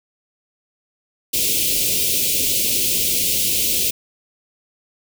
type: band-stop noise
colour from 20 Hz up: white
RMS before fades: -19 dBFS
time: 1.33-3.91 s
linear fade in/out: 10 ms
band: 550 to 2400 Hz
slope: 48 dB/octave
effects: none